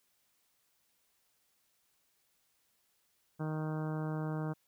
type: harmonic tone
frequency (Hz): 155.56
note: D#3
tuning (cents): 0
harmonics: 1 / 2 / 3 / 4 / 5 / 6 / 7 / 8 / 9 / 10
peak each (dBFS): -35 / -41 / -45 / -47 / -49 / -51 / -52 / -53 / -54 / -55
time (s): 3.39-4.54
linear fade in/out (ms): 20
effects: white hiss -75 dBFS RMS until 4.67 s